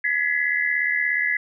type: tone cluster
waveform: sine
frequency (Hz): 1686 / 1962 / 2039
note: G#6 / B6 / C7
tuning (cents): +26 / -12 / -45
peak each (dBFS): -24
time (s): 0.04-1.37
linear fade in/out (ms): 5
effects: none